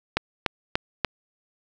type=click train; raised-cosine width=0.3 ms; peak=-5 dBFS; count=4; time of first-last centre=0.17-1.047 s; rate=3.42 Hz; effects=none